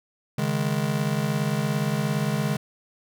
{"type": "chord", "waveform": "square", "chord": "C# suspended second", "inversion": "none", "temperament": "just", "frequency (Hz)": [138.59, 155.92, 207.9], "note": ["C#3", "D#3", "G#3"], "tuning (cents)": [0, 4, 2], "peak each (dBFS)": -28, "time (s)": [0.38, 2.57], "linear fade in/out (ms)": 5, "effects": []}